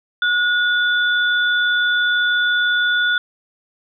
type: tone pair together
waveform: sine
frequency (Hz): 1451 / 3486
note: F#6 / A7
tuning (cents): -34 / -17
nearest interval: octave + minor third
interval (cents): 1517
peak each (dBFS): -15 / -22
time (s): 0.22-3.18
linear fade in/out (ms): 2
effects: none